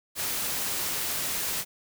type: noise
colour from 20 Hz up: white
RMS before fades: -30 dBFS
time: 0.15-1.65 s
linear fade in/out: 50 ms
effects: none